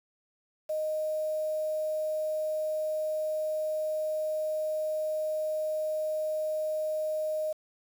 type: tone with quantisation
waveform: sine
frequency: 620 Hz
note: D#5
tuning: 6 cents flat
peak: -28 dBFS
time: 0.69-7.53 s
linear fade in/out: 10 ms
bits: 8
effects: none